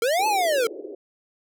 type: linear two-way sweep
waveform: square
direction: up then down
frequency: 440 to 880 to 440 Hz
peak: -20 dBFS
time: 0.02-0.67 s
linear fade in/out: 2 ms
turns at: 0.27 s
type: band-pass noise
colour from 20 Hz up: pink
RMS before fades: -36 dBFS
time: 0.19-0.95 s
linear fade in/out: 5 ms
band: 350 to 510 Hz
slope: 48 dB/octave
effects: none